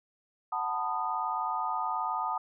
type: chord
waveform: sine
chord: B dominant seventh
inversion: second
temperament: just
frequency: 740.8 / 889 / 987.8 / 1234.7 Hz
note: F#5 / A5 / B5 / D#6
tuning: +2 / +18 / 0 / -14 cents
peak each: -36 / -33 / -37 / -33 dBFS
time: 0.52-2.38 s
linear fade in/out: 5 ms
effects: none